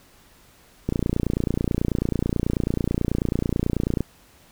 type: click train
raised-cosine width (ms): 3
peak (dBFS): -9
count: 92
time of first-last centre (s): 0.89-4.006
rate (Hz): 29.2
effects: pink hiss -54 dBFS RMS until 4.51 s